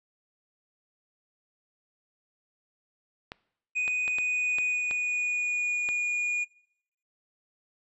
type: clicks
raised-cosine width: 0.3 ms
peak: -21 dBFS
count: 7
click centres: 3.319 / 3.879 / 4.079 / 4.185 / 4.585 / 4.911 / 5.889 s
type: tone with pitch glide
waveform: triangle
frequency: 2489 to 2442 Hz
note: D#7 to D#7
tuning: 0 to -33 cents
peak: -24 dBFS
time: 3.75-6.45 s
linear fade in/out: 20 ms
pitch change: -33 cents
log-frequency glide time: 4.08-6.01 s
effects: noise-tail reverb RT60 0.7 s tail -21 dB re dry + resampled to 24000 Hz